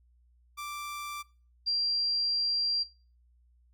sawtooth / sine tone pair in turn, 1174.7 / 4744 Hz, D6 / D8, 0 / +17 cents, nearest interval 2 octaves, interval 2417 cents, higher second, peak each -33 / -26 dBFS, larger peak second, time 0.57-1.23 / 1.66-2.84 s, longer second, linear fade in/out 20 ms, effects noise-tail reverb RT60 0.4 s tail -22 dB re dry + added 60 Hz sine -61 dBFS peak until 3.73 s

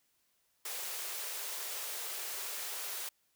white high-pass noise, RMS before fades -40 dBFS, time 0.65-3.09 s, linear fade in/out 5 ms, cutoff 370 Hz, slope 96 dB/octave, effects white hiss -75 dBFS RMS until 3.35 s

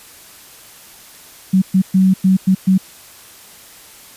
sine tone bursts at uneven times, 188.7 Hz, F#3, 34 cents sharp, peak -8 dBFS, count 6, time 1.53-1.62 / 1.74-1.82 / 1.94-2.14 / 2.24-2.37 / 2.47-2.55 / 2.67-2.78 s, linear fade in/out 10 ms, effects white hiss -41 dBFS RMS until 4.16 s + resampled to 32000 Hz

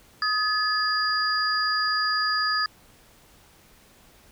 sine tone cluster, 1256 / 1716 / 4832 Hz, D#6 / A6 / D8, +16 / -44 / +48 cents, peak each -26 dBFS, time 0.22-2.66 s, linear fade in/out 2 ms, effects pink hiss -55 dBFS RMS until 4.31 s

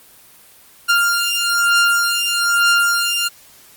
sawtooth beating tone pair, 1396.9 / 1398 Hz, F6 / F6, 0 / +1 cents, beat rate 1.1 Hz, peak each -13 dBFS, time 0.88-3.29 s, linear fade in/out 20 ms, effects white hiss -46 dBFS RMS until 3.76 s + Opus 24 kbps

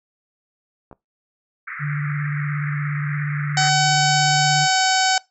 clicks, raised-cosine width 1 ms, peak -27 dBFS, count 2, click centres 0.913 / 0.928 s
white band-pass noise, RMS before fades -32 dBFS, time 1.67-3.7 s, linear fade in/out 10 ms, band 1200 to 2200 Hz, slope 96 dB/octave
sine tone with vibrato, 146.83 Hz, D3, in tune, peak -21 dBFS, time 1.79-4.68 s, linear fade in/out 50 ms, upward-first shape square, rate 17 Hz, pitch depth 20 cents each way
harmonic tone, 756 Hz, F#5, 37 cents sharp, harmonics 1 / 2 / 3 / 4 / 5 / 6 / 7 / 8 / 9 / 10, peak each -19 / -22 / -28 / -27 / -30 / -26 / -26 / -33 / -28 / -29 dBFS, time 3.57-5.18 s, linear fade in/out 2 ms
effects noise-tail reverb RT60 0.2 s tail -22 dB re dry

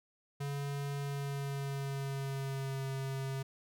square tone with pitch glide, 141.3 to 134.84 Hz, C#3 to C#3, +34 to -48 cents, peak -36 dBFS, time 0.4-3.43 s, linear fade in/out 10 ms, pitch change -82 cents, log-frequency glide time 0.99-2.84 s, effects none

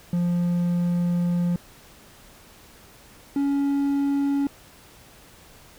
triangle tone pair in turn, 174.61 / 280.5 Hz, F3 / C#4, 0 / +21 cents, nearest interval minor sixth, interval 821 cents, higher second, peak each -18 / -18 dBFS, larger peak neither, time 0.13-1.56 / 3.36-4.47 s, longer first, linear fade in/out 2 ms, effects pink hiss -50 dBFS RMS until 5.78 s

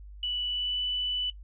sine tone with pitch glide, 2960 to 2982 Hz, F#7 to F#7, 0 to +13 cents, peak -28 dBFS, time 0.23-1.3 s, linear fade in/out 2 ms, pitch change +13 cents, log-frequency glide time 0.46-0.8 s, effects noise-tail reverb RT60 0.1 s tail -18 dB re dry + added 50 Hz sine -43 dBFS peak until 1.43 s

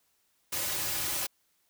white noise with comb filter, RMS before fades -32 dBFS, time 0.52-1.27 s, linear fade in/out 10 ms, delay 4.4 ms, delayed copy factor -0.8, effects white hiss -72 dBFS RMS until 1.69 s

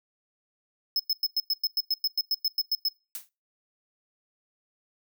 square tone bursts, 5180 Hz, E8, 31 cents flat, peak -23 dBFS, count 15, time 0.96-2.885 s, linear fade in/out 2 ms, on 35 ms, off 100 ms
blue noise with exponential decay, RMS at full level -32 dBFS, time 3.15-3.29 s, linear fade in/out 0 ms, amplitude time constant 30 ms
effects noise-tail reverb RT60 0.3 s tail -25 dB re dry

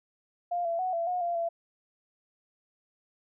sine tone with pitch steps, 701 / 674 / 741 / 675 / 722 / 691 / 675 Hz, F5 / E5 / F#5 / E5 / F#5 / F5 / E5, +6 / +38 / +2 / +41 / -43 / -19 / +41 cents, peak -27 dBFS, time 0.51-1.49 s, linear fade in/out 10 ms, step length 140 ms, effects none

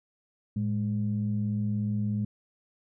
sine tone pair together, 110 / 206.9 Hz, A2 / G#3, 0 / -6 cents, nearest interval major seventh, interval 1094 cents, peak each -28 dBFS, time 0.56-2.25 s, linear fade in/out 5 ms, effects tanh soft clip ceiling -19 dBFS

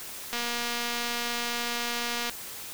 click train, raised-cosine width 0.2 ms, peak -14 dBFS, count 469, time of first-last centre 0.33-2.296 s, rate 238 Hz, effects white hiss -40 dBFS RMS until 2.73 s

